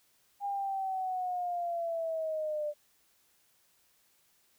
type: linear sweep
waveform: sine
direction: down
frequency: 810 to 590 Hz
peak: -31 dBFS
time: 0.4-2.74 s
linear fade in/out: 50 ms
effects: white hiss -69 dBFS RMS until 4.58 s